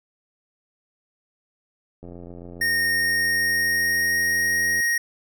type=click train; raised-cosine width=2 ms; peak=-27 dBFS; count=243; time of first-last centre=2.03-4.802 s; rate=87.3 Hz
type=tone with pitch glide; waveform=square; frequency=1848 to 1873.8 Hz; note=A#6 to A#6; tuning=-16 to +8 cents; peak=-20 dBFS; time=2.61-4.98 s; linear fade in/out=5 ms; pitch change=+24 cents; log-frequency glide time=2.81-4.66 s
effects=none